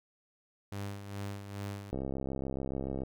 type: tone with tremolo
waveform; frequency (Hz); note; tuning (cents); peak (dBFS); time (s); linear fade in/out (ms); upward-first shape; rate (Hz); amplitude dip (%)
sawtooth; 100.3; G2; +40; -32; 0.72-1.91; 0; sine; 2.4; 60
type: click train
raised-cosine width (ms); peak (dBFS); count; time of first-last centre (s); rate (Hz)
2; -23; 75; 1.93-3.034; 67
effects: none